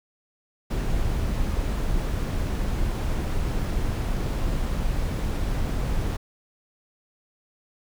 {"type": "noise", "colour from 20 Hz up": "brown", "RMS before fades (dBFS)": -25, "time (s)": [0.7, 6.17], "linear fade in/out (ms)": 10, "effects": []}